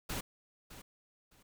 pink noise with echo, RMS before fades -38 dBFS, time 0.09-0.21 s, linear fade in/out 10 ms, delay 610 ms, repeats 2, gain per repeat -13 dB, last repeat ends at 1.43 s, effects none

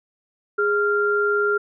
sine tone pair together, 412.4 / 1390 Hz, G#4 / F6, -12 / -9 cents, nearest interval octave + major sixth, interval 2103 cents, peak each -20 dBFS, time 0.58-1.58 s, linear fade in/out 10 ms, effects none

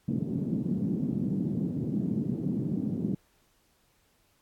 white band-pass noise, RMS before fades -30 dBFS, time 0.08-3.15 s, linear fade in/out 5 ms, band 140 to 250 Hz, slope 24 dB/octave, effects pink hiss -68 dBFS RMS until 4.41 s + AAC 64 kbps

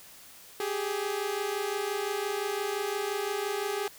sawtooth tone pair together, 392 / 417.8 Hz, G4 / G#4, 0 / +10 cents, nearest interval minor second, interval 110 cents, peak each -29 / -28 dBFS, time 0.6-3.88 s, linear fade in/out 2 ms, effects white hiss -51 dBFS RMS until 3.98 s

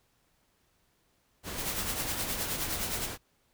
pink noise, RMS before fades -38 dBFS, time 1.43-3.18 s, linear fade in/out 50 ms
white noise with tremolo, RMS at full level -32 dBFS, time 1.56-3.09 s, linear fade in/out 50 ms, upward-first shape triangle, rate 9.6 Hz, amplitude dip 75%
effects pink hiss -71 dBFS RMS until 3.53 s

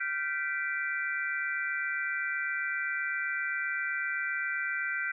sine chord, G dominant seventh, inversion third, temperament equal with one note detuned, 1396.9 / 1544.6 / 1975.5 / 2349 Hz, F6 / G6 / B6 / D7, 0 / -26 / 0 / 0 cents, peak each -37 / -33 / -35 / -38 dBFS, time 0-5.12 s, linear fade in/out 10 ms, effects none

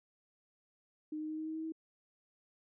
sine tone with pitch steps, 307 / 309.3 / 311.6 / 314 / 316.4 / 318.7 / 321.1 Hz, D#4 / D#4 / D#4 / D#4 / D#4 / D#4 / E4, -23 / -10 / +3 / +16 / +29 / +42 / -45 cents, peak -37 dBFS, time 1.12-1.722 s, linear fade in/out 5 ms, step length 86 ms, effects none

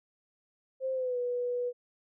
sine tone with pitch glide, 525 to 489.8 Hz, C5 to B4, +6 to -14 cents, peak -29 dBFS, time 0.8-1.73 s, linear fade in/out 50 ms, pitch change -120 cents, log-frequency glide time 0.93-1.18 s, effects none

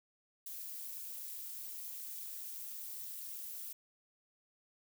violet noise with amplitude modulation, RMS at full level -42 dBFS, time 0.46-3.73 s, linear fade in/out 5 ms, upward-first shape sine, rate 272 Hz, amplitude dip 70%, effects none

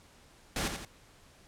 pink noise with echo, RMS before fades -32 dBFS, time 0.56-0.68 s, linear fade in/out 2 ms, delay 85 ms, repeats 2, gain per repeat -6 dB, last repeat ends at 0.85 s, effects pink hiss -59 dBFS RMS until 1.47 s + low-pass 10000 Hz 12 dB/octave

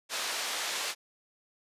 white band-pass noise, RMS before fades -34 dBFS, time 0.09-0.95 s, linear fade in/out 50 ms, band 510 to 5800 Hz, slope 12 dB/octave, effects resampled to 32000 Hz

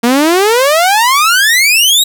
sawtooth exponential sweep, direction up, 229 to 3893 Hz, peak -3 dBFS, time 0.03-2.04 s, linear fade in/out 10 ms, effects none

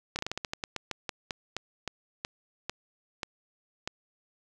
slowing click train, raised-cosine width 0.2 ms, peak -15 dBFS, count 19, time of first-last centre 0.16-3.875 s, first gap 29 ms, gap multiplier 1.2, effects none

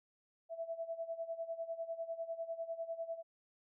sine tone with tremolo, 662 Hz, E5, 7 cents sharp, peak -36 dBFS, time 0.49-3.23 s, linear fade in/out 50 ms, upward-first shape sine, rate 10 Hz, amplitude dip 80%, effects none

